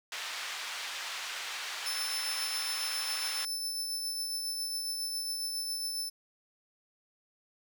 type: band-pass noise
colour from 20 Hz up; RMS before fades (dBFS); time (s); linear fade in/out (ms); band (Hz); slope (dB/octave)
white; -39; 0.12-3.45; 2; 1000 to 4000; 12
type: tone with tremolo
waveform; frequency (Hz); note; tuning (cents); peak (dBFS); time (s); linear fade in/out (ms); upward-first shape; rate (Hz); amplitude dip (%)
sawtooth; 5280; E8; +2; -29; 1.85-6.1; 20; triangle; 7.3; 35
effects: none